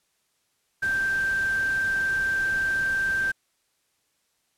sine tone in noise, 1568 Hz, G6, in tune, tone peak -22 dBFS, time 0.82-3.32 s, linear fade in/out 10 ms, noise pink, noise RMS -40 dBFS, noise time 0.82-3.32 s, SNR +15 dB, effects white hiss -71 dBFS RMS until 4.57 s + low-pass 11000 Hz 12 dB/octave

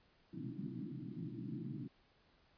pink band-pass noise, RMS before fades -45 dBFS, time 0.33-1.88 s, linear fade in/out 5 ms, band 120 to 340 Hz, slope 96 dB/octave, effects pink hiss -71 dBFS RMS until 2.57 s + resampled to 11025 Hz

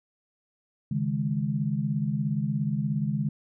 sine chord, C# suspended second, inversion none, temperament equal, 138.59 / 155.56 / 207.7 Hz, C#3 / D#3 / G#3, 0 / 0 / 0 cents, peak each -29 dBFS, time 0.91-3.29 s, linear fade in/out 5 ms, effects none

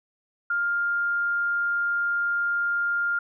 sine tone, 1403 Hz, F6, 8 cents sharp, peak -22 dBFS, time 0.5-3.19 s, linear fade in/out 5 ms, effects none

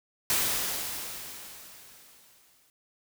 white noise with exponential decay, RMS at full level -25 dBFS, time 0.3-2.7 s, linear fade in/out 1 ms, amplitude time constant 520 ms, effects none

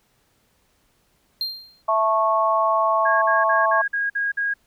triangle tone with exponential decay, 4186 Hz, C8, in tune, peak -19 dBFS, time 1.41-1.82 s, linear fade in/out 1 ms, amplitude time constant 89 ms
harmonic tone, 220 Hz, A3, in tune, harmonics 3 / 4 / 5, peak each -21 / -24 / -19 dBFS, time 1.88-3.82 s, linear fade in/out 10 ms
sine tone bursts, 1637 Hz, G#6, 25 cents flat, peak -20 dBFS, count 7, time 3.05-4.54 s, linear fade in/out 10 ms, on 170 ms, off 50 ms
effects pink hiss -64 dBFS RMS until 4.66 s

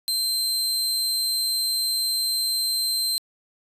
sawtooth tone, 4122 Hz, C8, 27 cents flat, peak -19 dBFS, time 0.08-3.18 s, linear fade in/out 0 ms, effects resampled to 32000 Hz

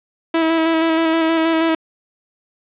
sawtooth tone with vibrato, 325.2 Hz, E4, 23 cents flat, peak -10 dBFS, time 0.34-1.75 s, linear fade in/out 5 ms, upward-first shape square, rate 6.3 Hz, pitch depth 19 cents each way, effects resampled to 8000 Hz + 7-bit

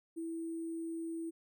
sine tone with sample-and-hold, 329.6 Hz, E4, in tune, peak -37 dBFS, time 0.16-1.31 s, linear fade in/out 20 ms, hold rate 8820 Hz, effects none

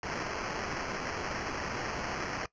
white noise with sample-and-hold, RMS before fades -36 dBFS, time 0.03-2.46 s, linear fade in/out 2 ms, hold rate 3675 Hz, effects noise-tail reverb RT60 0.1 s tail -19 dB re dry + resampled to 16000 Hz

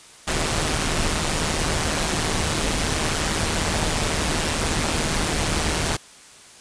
pink noise with amplitude modulation, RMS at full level -20 dBFS, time 0.27-5.97 s, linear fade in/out 10 ms, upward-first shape sine, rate 156 Hz, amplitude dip 60%, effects white hiss -46 dBFS RMS until 6.6 s + resampled to 22050 Hz

